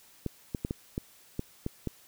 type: clicks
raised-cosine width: 3 ms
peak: -18 dBFS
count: 8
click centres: 0.263 / 0.548 / 0.649 / 0.709 / 0.979 / 1.394 / 1.664 / 1.873 s
effects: white hiss -58 dBFS RMS until 2.07 s